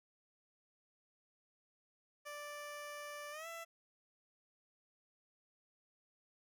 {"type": "tone with pitch glide", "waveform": "15% pulse", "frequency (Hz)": [587.3, 666.9], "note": ["D5", "E5"], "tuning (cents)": [0, 20], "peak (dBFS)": -39, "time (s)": [2.25, 3.65], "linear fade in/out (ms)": 20, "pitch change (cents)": 220, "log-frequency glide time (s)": [3.31, 3.47], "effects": []}